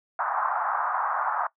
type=band-pass noise; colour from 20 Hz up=white; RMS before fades=-27 dBFS; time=0.19-1.47 s; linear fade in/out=2 ms; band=720 to 1400 Hz; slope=48 dB/octave; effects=noise-tail reverb RT60 0.1 s tail -19 dB re dry